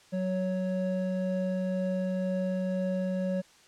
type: tone pair together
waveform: triangle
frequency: 186 / 556 Hz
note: F#3 / C#5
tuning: +9 / +5 cents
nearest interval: octave + perfect fifth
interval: 1896 cents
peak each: -27 / -30 dBFS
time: 0.12-3.42 s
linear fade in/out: 20 ms
effects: white hiss -58 dBFS RMS until 3.67 s + low-pass 7000 Hz 12 dB/octave